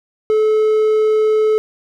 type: tone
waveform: triangle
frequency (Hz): 432.3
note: A4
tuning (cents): -31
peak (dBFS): -9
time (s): 0.3-1.58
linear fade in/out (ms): 0
effects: none